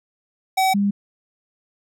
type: tone pair in turn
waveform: square / sine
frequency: 760 / 201.3 Hz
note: F#5 / G3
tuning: +46 / +46 cents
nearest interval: octave + major seventh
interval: 2300 cents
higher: first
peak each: -16 dBFS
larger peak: neither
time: 0.57-0.74 / 0.74-0.91 s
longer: neither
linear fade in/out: 10 ms
effects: none